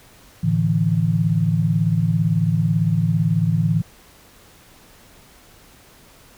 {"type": "chord", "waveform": "sine", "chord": "A suspended fourth", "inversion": "none", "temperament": "equal", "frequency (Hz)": [110, 146.83, 164.81], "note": ["A2", "D3", "E3"], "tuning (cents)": [0, 0, 0], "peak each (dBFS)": [-21, -22, -18], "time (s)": [0.43, 3.82], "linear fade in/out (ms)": 10, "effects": ["pink hiss -49 dBFS RMS until 6.37 s"]}